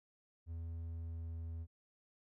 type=tone with pitch glide; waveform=triangle; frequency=82.9 to 82.37 Hz; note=E2 to E2; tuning=+10 to -1 cents; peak=-39 dBFS; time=0.46-1.67 s; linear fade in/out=50 ms; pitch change=-11 cents; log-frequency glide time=0.84-1.38 s; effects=none